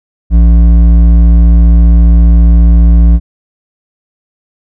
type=tone with hard clipping; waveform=sine; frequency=57.4 Hz; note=A#1; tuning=26 cents flat; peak=-3 dBFS; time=0.3-3.2 s; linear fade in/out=50 ms; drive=8 dB; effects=none